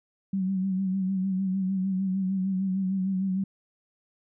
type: tone with vibrato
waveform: sine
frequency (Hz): 190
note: F#3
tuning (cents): +46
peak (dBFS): -24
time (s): 0.33-3.44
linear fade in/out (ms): 5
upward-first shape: sine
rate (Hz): 6.6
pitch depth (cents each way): 47
effects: none